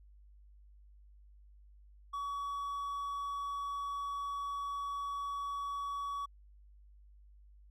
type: tone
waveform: triangle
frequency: 1131 Hz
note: C#6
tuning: 34 cents sharp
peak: -34 dBFS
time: 2.13-6.26 s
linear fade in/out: 10 ms
effects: added 50 Hz sine -56 dBFS peak until 7.7 s